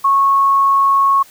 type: tone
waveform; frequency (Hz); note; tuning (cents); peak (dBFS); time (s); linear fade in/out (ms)
sine; 1100; C#6; -14; -9; 0.04-1.23; 10
effects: white hiss -44 dBFS RMS until 1.3 s